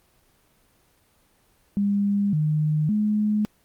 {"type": "tone with pitch steps", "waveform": "sine", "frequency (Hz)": [201.7, 152.7, 211.1], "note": ["G3", "D#3", "G#3"], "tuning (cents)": [50, -32, 29], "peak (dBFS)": -19, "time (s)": [1.77, 3.45], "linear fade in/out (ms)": 0, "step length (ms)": 560, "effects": ["pink hiss -62 dBFS RMS until 3.64 s", "Opus 24 kbps"]}